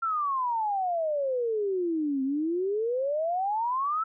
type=exponential two-way sweep; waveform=sine; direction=down then up; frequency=1370 to 261.6 to 1336 Hz; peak=-25 dBFS; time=0.02-4.04 s; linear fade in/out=10 ms; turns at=2.23 s; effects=none